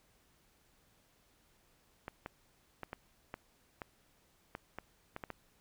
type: clicks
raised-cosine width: 0.5 ms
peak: -26 dBFS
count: 11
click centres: 2.081 / 2.261 / 2.833 / 2.931 / 3.341 / 3.818 / 4.551 / 4.786 / 5.164 / 5.238 / 5.303 s
effects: pink hiss -70 dBFS RMS until 5.6 s